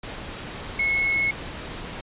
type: tone in noise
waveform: sine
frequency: 2184 Hz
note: C#7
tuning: 26 cents flat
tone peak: -20 dBFS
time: 0.79-1.31 s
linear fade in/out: 5 ms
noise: pink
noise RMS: -35 dBFS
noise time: 0.03-2.01 s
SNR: +12 dB
effects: resampled to 8000 Hz